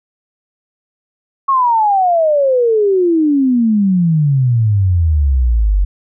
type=exponential sweep; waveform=sine; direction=down; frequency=1108 to 45.8 Hz; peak=-9 dBFS; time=1.48-5.85 s; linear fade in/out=10 ms; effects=none